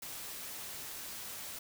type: noise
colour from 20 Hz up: white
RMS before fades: -44 dBFS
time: 0.02-1.59 s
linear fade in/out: 5 ms
effects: none